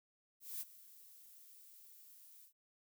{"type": "noise with ADSR envelope", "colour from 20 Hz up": "violet", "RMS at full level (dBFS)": -42, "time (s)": [0.4, 2.53], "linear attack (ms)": 210, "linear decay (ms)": 30, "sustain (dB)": -18, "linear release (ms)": 94, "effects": []}